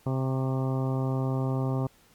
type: harmonic tone with a mistuned harmonic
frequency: 131.7 Hz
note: C3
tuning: 12 cents sharp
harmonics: 1 / 2 / 3 / 4 / 5 / 6 / 7 / 8 / 9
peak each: -26 / -32 / -36 / -38 / -40 / -42 / -43 / -44 / -45 dBFS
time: 0.06-1.87 s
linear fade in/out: 5 ms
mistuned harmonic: 8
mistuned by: +38 cents
effects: pink hiss -60 dBFS RMS until 2.14 s + MP3 96 kbps